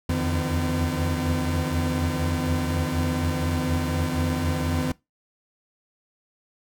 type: tone cluster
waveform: 40% pulse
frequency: 77.7 / 84.3 / 88.4 / 152 / 254.6 Hz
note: D#2 / E2 / F2 / D#3 / C4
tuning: -2 / +39 / +22 / -40 / -47 cents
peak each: -36 / -27 / -30 / -28 / -27 dBFS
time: 0.09-4.92 s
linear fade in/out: 5 ms
effects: noise-tail reverb RT60 0.2 s tail -21 dB re dry